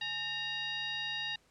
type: tone with frequency modulation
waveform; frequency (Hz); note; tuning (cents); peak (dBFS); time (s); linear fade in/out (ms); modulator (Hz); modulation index
sine; 2803; F7; +6; -34; 0.01-1.36; 5; 981; 1.4
effects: pink hiss -68 dBFS RMS until 1.5 s + low-pass 9000 Hz 12 dB/octave